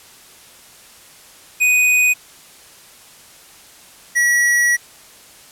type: tone pair in turn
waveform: square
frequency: 2489 / 1928.3 Hz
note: D#7 / B6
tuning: 0 / -42 cents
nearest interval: major third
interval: 442 cents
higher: first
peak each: -12 / -13 dBFS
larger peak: first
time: 1.6-2.14 / 4.15-4.77 s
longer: second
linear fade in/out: 20 ms
effects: white hiss -44 dBFS RMS until 5.51 s + low-pass 12000 Hz 12 dB/octave